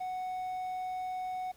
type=tone; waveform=triangle; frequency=740 Hz; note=F#5; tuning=in tune; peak=-32 dBFS; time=0-1.52 s; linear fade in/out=10 ms; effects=pink hiss -62 dBFS RMS until 1.56 s